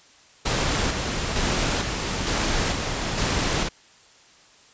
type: noise with tremolo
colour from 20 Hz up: pink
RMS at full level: -23 dBFS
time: 0.45-3.69 s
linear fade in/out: 10 ms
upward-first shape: square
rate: 1.1 Hz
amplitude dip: 35%
effects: white hiss -53 dBFS RMS until 4.73 s + resampled to 16000 Hz